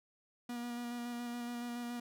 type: tone with vibrato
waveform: 45% pulse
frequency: 240 Hz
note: B3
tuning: 49 cents flat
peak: -39 dBFS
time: 0.49-2 s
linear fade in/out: 5 ms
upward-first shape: square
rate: 7.1 Hz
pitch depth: 13 cents each way
effects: none